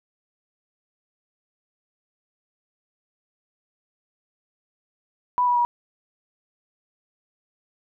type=tone with pitch steps; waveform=sine; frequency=987.8 / 974.2 / 960.8 Hz; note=B5 / B5 / B5; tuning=0 / -24 / -48 cents; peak=-17 dBFS; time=5.38-5.65 s; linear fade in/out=0 ms; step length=90 ms; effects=none